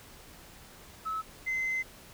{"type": "tone pair in turn", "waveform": "sine", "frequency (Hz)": [1297, 2059], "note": ["E6", "C7"], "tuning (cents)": [-28, -28], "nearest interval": "minor sixth", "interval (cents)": 800, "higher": "second", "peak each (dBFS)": [-30, -27], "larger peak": "second", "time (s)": [[1.05, 1.22], [1.46, 1.83]], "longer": "second", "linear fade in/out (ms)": 20, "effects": ["tanh soft clip ceiling -26 dBFS", "pink hiss -52 dBFS RMS until 2.13 s"]}